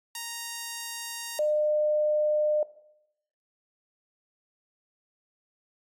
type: tone pair in turn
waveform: 5% pulse / sine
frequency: 932.3 / 604 Hz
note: A#5 / D5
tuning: 0 / +48 cents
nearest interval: minor sixth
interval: 752 cents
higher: first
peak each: -22 dBFS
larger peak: neither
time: 0.15-1.39 / 1.39-2.63 s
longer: neither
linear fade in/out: 2 ms
effects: noise-tail reverb RT60 0.8 s tail -17 dB re dry + MP3 96 kbps